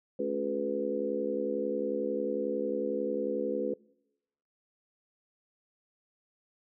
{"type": "harmonic tone with a mistuned harmonic", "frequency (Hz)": 71.1, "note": "C#2", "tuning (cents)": 45, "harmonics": [3, 4, 5, 6, 7], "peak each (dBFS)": [-38, -37, -37, -35, -32], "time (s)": [0.19, 3.74], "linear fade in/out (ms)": 5, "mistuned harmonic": 4, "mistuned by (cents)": -46, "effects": ["noise-tail reverb RT60 0.9 s tail -24 dB re dry"]}